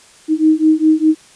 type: beating tone pair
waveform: sine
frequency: 311.1 / 316 Hz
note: D#4 / D#4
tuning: 0 / +27 cents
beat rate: 4.9 Hz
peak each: -12 dBFS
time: 0.28-1.15 s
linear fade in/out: 50 ms
effects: white hiss -45 dBFS RMS until 1.35 s + resampled to 22050 Hz